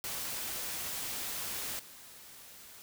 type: noise with level steps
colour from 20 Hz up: white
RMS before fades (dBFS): -38 / -52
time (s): 0.04-2.82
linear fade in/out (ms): 0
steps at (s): 1.79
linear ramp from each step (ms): 5
effects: none